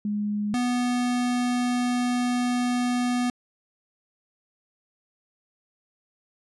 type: tone pair in turn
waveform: sine / square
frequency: 207.7 / 245.9 Hz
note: G#3 / B3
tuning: 0 / -7 cents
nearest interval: minor third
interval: 293 cents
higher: second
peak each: -24 / -23 dBFS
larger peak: second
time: 0.05-0.54 / 0.54-3.3 s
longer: second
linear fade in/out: 2 ms
effects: resampled to 24000 Hz